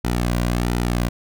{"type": "tone with flanger", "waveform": "sawtooth", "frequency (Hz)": 59.9, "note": "A#1", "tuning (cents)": 48, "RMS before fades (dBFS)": -21, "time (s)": [0.04, 1.09], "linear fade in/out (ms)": 10, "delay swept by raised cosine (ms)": [1.8, 2.32], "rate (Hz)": 1.4, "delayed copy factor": -0.6, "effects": []}